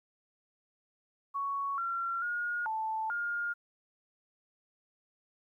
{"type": "tone with pitch steps", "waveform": "sine", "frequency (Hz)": [1114, 1368, 1433, 879, 1415], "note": ["C#6", "F6", "F6", "A5", "F6"], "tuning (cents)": [8, -36, 44, -2, 22], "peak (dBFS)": -31, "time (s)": [1.34, 3.54], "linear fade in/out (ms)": 20, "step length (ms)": 440, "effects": ["12-bit"]}